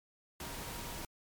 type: tone in noise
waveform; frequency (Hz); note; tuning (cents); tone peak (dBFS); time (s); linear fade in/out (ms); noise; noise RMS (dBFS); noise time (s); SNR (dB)
sine; 946; A#5; +25; -53; 0.4-1.05; 2; pink; -43; 0.4-1.05; -13
effects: MP3 96 kbps